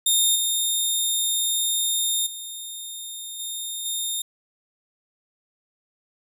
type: tone with level steps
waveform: 15% pulse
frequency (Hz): 3661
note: A#7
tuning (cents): -32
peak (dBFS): -10 / -14 / -26 / -22 / -18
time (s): 0.06-4.22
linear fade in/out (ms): 5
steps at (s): 0.35 / 2.26 / 3.39 / 3.85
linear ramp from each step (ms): 10
effects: none